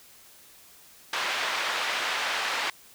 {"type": "band-pass noise", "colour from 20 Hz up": "pink", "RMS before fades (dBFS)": -29, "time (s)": [1.13, 2.7], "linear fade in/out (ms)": 2, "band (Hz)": [1000, 3700], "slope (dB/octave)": 12, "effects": ["white hiss -53 dBFS RMS until 2.94 s"]}